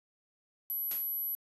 sine tone, 11780 Hz, F#9, 9 cents flat, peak -32 dBFS, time 0.7-1.35 s, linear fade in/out 0 ms
white noise with exponential decay, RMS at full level -39 dBFS, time 0.91-1.14 s, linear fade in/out 2 ms, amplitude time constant 48 ms
effects resampled to 32000 Hz

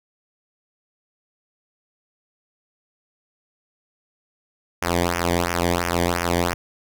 sawtooth tone with flanger, 86.8 Hz, F2, 10 cents flat, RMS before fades -22 dBFS, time 4.82-6.54 s, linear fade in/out 5 ms, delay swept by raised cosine 0.24 to 0.77 ms, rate 2.9 Hz, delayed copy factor -0.9, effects none

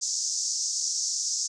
pink band-pass noise, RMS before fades -29 dBFS, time 0.01-1.48 s, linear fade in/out 20 ms, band 5300 to 7000 Hz, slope 48 dB/octave, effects resampled to 22050 Hz

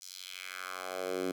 10% pulse tone with high-pass filter sweep, 92.5 Hz, F#2, in tune, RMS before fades -39 dBFS, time 0.01-1.32 s, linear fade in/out 10 ms, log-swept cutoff 6000 to 270 Hz, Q 2, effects none

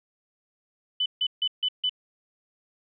sine tone bursts, 3000 Hz, F#7, 23 cents sharp, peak -22 dBFS, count 5, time 1-1.895 s, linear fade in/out 5 ms, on 59 ms, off 150 ms, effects none

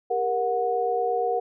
sine tone cluster, 401.2 / 469.9 / 733 Hz, G4 / A#4 / F#5, +40 / +14 / -16 cents, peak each -31 / -25 / -25 dBFS, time 0.1-1.4 s, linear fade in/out 10 ms, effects none

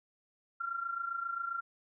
sine tone with amplitude modulation, 1375 Hz, F6, 27 cents flat, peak -31 dBFS, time 0.6-1.61 s, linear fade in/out 10 ms, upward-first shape sine, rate 27.5 Hz, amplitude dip 70%, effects none

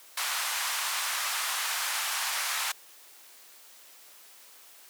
pink band-pass noise, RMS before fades -31 dBFS, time 0.17-2.72 s, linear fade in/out 5 ms, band 920 to 14000 Hz, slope 24 dB/octave, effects white hiss -53 dBFS RMS until 4.89 s + high-pass 400 Hz 12 dB/octave

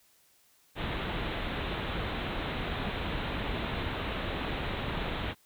pink low-pass noise, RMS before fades -34 dBFS, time 0.75-5.35 s, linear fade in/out 50 ms, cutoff 3900 Hz, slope 96 dB/octave, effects white hiss -65 dBFS RMS until 5.45 s

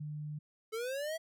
sine tone, 150 Hz, D3, 37 cents sharp, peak -38 dBFS, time 0-0.39 s, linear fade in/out 10 ms
square linear sweep, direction up, 430.4 to 659.3 Hz, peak -36 dBFS, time 0.72-1.18 s, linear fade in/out 20 ms
effects none

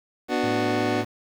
25% pulse chord, B minor, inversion none, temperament just, 246.9 / 296.3 / 370.4 Hz, B3 / D4 / F#4, 0 / +15 / +2 cents, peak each -23 dBFS, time 0.28-1.05 s, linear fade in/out 50 ms
sawtooth tone, 110 Hz, A2, in tune, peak -27 dBFS, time 0.43-1.05 s, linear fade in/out 10 ms
effects low-pass 5000 Hz 12 dB/octave + 8-bit

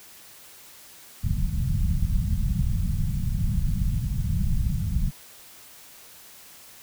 pink low-pass noise, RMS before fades -24 dBFS, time 1.23-5.11 s, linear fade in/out 10 ms, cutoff 190 Hz, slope 48 dB/octave, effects white hiss -48 dBFS RMS until 6.82 s

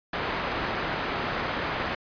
white low-pass noise, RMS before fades -30 dBFS, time 0.13-1.95 s, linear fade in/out 5 ms, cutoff 1700 Hz, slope 12 dB/octave, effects resampled to 11025 Hz

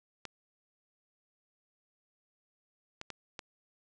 clicks, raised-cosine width 0.2 ms, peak -23 dBFS, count 4, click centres 0.253 / 3.014 / 3.103 / 3.392 s, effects resampled to 22050 Hz

